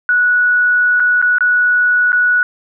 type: tone with dropouts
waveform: sine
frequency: 1469 Hz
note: F#6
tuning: 13 cents flat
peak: -9 dBFS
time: 0.09-2.43 s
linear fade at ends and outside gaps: 1 ms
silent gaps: 0.998-1.002 / 1.216-1.225 / 1.384-1.407 / 2.12-2.129 s
effects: none